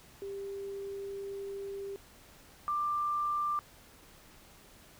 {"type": "tone pair in turn", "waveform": "sine", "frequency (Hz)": [395.5, 1185.2], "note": ["G4", "D6"], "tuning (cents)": [15, 15], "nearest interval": "octave + perfect fifth", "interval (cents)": 1900, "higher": "second", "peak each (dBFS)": [-37, -29], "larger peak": "second", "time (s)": [[0.22, 1.96], [2.68, 3.59]], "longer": "first", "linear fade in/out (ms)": 0, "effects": ["pink hiss -57 dBFS RMS until 4.99 s"]}